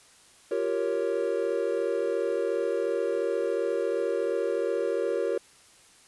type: chord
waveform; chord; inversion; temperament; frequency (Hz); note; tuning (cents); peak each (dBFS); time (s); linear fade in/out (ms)
triangle; G half-diminished seventh; third; equal; 349.2 / 392 / 466.2 / 554.4; F4 / G4 / Bb4 / Db5; 0 / 0 / 0 / 0; -31 / -29 / -27 / -29; 0.51-5.38; 5
effects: white hiss -56 dBFS RMS until 6.07 s + resampled to 24000 Hz